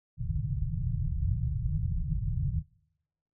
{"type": "low-pass noise", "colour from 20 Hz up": "white", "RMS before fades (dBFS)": -30, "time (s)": [0.17, 2.63], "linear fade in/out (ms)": 50, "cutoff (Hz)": 160, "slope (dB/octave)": 96, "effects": ["noise-tail reverb RT60 0.9 s tail -26 dB re dry"]}